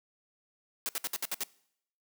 white noise bursts, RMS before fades -33 dBFS, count 7, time 0.86-1.435 s, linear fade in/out 0 ms, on 29 ms, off 62 ms, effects noise-tail reverb RT60 0.7 s tail -22 dB re dry + high-pass 200 Hz 12 dB/octave

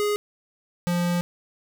square tone pair in turn, 415.3 / 174.91 Hz, G#4 / F3, 0 / +3 cents, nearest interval octave + minor third, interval 1497 cents, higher first, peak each -22 dBFS, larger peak neither, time 0-0.16 / 0.87-1.21 s, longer second, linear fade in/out 0 ms, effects none

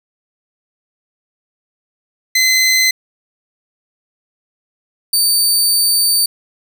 20% pulse tone pair in turn, 2046 / 4593 Hz, C7 / D8, -39 / -39 cents, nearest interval octave + major second, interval 1400 cents, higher second, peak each -5 dBFS, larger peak neither, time 2.35-2.91 / 5.13-6.26 s, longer second, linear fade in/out 5 ms, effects none

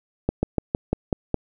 slowing click train, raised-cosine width 2 ms, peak -7 dBFS, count 7, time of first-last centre 0.29-1.343 s, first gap 140 ms, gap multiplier 1.09, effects none

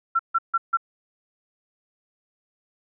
sine tone bursts, 1354 Hz, E6, 46 cents sharp, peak -17 dBFS, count 4, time 0.15-0.772 s, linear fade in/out 10 ms, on 43 ms, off 150 ms, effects none

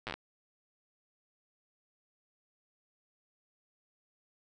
slowing click train, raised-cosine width 0.3 ms, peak -21 dBFS, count 7, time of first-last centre 0.07-0.14 s, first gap 8 ms, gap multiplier 1.15, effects none

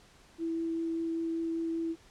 sine tone with vibrato, 329.6 Hz, E4, in tune, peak -30 dBFS, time 0.38-1.96 s, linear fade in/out 50 ms, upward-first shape triangle, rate 5.1 Hz, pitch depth 8 cents each way, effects pink hiss -59 dBFS RMS until 2.1 s + low-pass 8000 Hz 12 dB/octave

